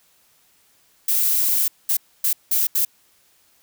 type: noise bursts at uneven times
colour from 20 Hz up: violet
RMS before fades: -19 dBFS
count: 5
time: 1.08-1.68 / 1.89-1.97 / 2.24-2.33 / 2.51-2.67 / 2.75-2.85 s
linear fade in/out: 5 ms
effects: white hiss -59 dBFS RMS until 3.62 s